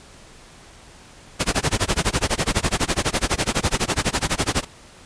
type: noise with tremolo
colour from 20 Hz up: pink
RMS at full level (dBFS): -18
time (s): 1.39-4.65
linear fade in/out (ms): 20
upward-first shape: sine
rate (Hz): 12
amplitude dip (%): 100
effects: pink hiss -46 dBFS RMS until 5.05 s + resampled to 22050 Hz